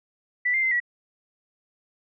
sine tone with pitch steps, 1974 / 2099 / 2070 / 1933 Hz, B6 / C7 / C7 / B6, -1 / +5 / -19 / -38 cents, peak -20 dBFS, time 0.45-0.802 s, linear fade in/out 10 ms, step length 88 ms, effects none

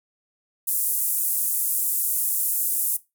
white band-pass noise, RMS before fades -24 dBFS, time 0.67-2.97 s, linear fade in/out 10 ms, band 9200 to 16000 Hz, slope 24 dB/octave, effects noise-tail reverb RT60 0.2 s tail -17 dB re dry

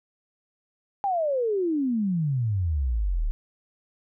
sine exponential sweep, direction down, 820 to 34.65 Hz, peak -22 dBFS, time 1.04-3.31 s, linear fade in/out 0 ms, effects none

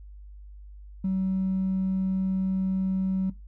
sine tone with hard clipping, 189.3 Hz, F#3, 40 cents sharp, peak -24 dBFS, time 1.04-3.3 s, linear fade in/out 5 ms, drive 1 dB, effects noise-tail reverb RT60 0.2 s tail -18 dB re dry + added 50 Hz sine -42 dBFS peak until 3.47 s

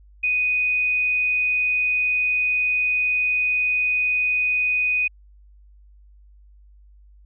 sine tone, 2489 Hz, D#7, in tune, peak -18 dBFS, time 0.23-5.08 s, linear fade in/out 10 ms, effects added 50 Hz sine -47 dBFS peak until 7.25 s

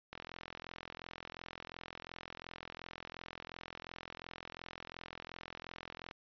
click train, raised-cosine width 0.3 ms, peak -28 dBFS, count 257, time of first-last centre 0.13-6.111 s, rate 42.8 Hz, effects resampled to 11025 Hz

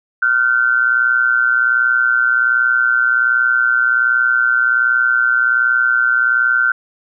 sine tone pair together, 1400 / 1521.3 Hz, F6 / F#6, +4 / +48 cents, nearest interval minor second, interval 144 cents, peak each -14 dBFS, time 0.22-6.72 s, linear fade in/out 5 ms, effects none

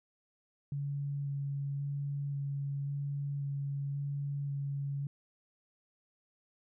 sine tone with vibrato, 141 Hz, C#3, 30 cents sharp, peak -33 dBFS, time 0.72-5.07 s, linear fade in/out 2 ms, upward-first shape square, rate 0.93 Hz, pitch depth 9 cents each way, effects none

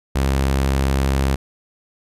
sawtooth tone, 67.5 Hz, C#2, 45 cents flat, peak -12 dBFS, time 0.15-1.36 s, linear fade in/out 10 ms, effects resampled to 32000 Hz

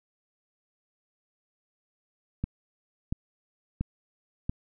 click train, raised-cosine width 5 ms, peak -16 dBFS, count 4, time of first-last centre 2.44-4.495 s, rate 1.46 Hz, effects none

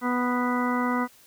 harmonic tone, 246.9 Hz, B3, in tune, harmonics 1 / 2 / 3 / 4 / 5 / 6 / 8, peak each -25 / -33 / -35 / -30 / -31 / -35 / -35 dBFS, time 0.01-1.08 s, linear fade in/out 50 ms, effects white hiss -55 dBFS RMS until 1.26 s

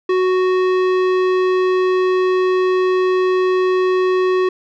sine tone with tanh clipping, 370 Hz, F#4, in tune, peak -15 dBFS, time 0.09-4.49 s, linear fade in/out 5 ms, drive 16 dB, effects none

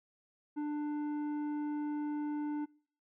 sine tone with tanh clipping, 296.7 Hz, D4, 18 cents sharp, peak -35 dBFS, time 0.56-2.66 s, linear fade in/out 20 ms, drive 9 dB, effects noise-tail reverb RT60 0.5 s tail -25 dB re dry

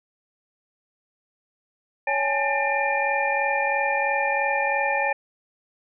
sine tone cluster, 558 / 816 / 859 / 1795 / 2395 Hz, C#5 / G#5 / A5 / A6 / D7, +11 / -31 / -42 / +34 / +33 cents, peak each -27 dBFS, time 2.07-5.13 s, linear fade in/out 5 ms, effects none

